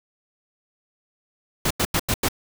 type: noise bursts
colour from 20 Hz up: pink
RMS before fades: -21 dBFS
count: 5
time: 1.65-2.286 s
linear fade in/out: 5 ms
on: 56 ms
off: 89 ms
effects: none